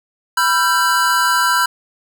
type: chord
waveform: square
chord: E minor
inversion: second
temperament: equal with one note detuned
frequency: 987.8 / 1353.2 / 1568 Hz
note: B5 / E6 / G6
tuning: 0 / +45 / 0 cents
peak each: -18 dBFS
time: 0.37-1.66 s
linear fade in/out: 5 ms
effects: none